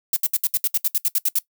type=noise bursts; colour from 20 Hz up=violet; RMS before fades=-19 dBFS; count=13; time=0.13-1.388 s; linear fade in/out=2 ms; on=34 ms; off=68 ms; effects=noise-tail reverb RT60 0.1 s tail -19 dB re dry